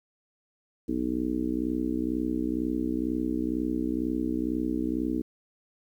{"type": "harmonic tone with a mistuned harmonic", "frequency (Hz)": 62.1, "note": "B1", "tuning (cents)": 10, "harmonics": [1, 3, 4, 5, 6, 7], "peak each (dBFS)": [-39, -38, -30, -29, -38, -39], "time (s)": [0.88, 5.22], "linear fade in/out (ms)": 10, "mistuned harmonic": 1, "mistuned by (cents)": -100, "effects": ["10-bit"]}